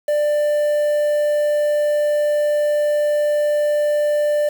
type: tone with quantisation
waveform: triangle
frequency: 592 Hz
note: D5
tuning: 14 cents sharp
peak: -13 dBFS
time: 0.08-4.49 s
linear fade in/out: 5 ms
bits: 6
effects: none